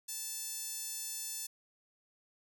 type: tone with high-pass filter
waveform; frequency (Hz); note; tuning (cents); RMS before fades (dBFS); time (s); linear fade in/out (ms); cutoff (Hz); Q
sawtooth; 880; A5; 0; -41; 0.08-1.47; 10; 7000; 1.3
effects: none